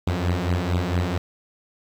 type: beating tone pair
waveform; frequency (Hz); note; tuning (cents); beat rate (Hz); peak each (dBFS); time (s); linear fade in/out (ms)
sawtooth; 86.5 / 90.9; F2 / F#2; -16 / -30; 4.4; -20; 0.07-1.18; 5
effects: low-pass 5000 Hz 12 dB/octave + 8-bit